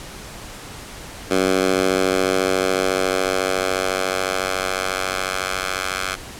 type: tone with high-pass filter sweep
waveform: 10% pulse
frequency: 94 Hz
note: F#2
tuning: 28 cents sharp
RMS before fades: -21 dBFS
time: 1.3-6.16 s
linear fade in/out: 20 ms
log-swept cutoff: 280 to 1200 Hz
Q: 0.96
effects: pink hiss -36 dBFS RMS until 6.39 s + low-pass 11000 Hz 12 dB/octave